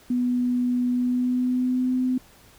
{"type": "tone with pitch glide", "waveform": "sine", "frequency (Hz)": [246.9, 254.6], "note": ["B3", "C4"], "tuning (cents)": [0, -47], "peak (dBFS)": -20, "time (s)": [0.1, 2.18], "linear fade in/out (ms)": 5, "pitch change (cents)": 53, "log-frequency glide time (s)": [0.92, 1.93], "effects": ["pink hiss -53 dBFS RMS until 2.58 s"]}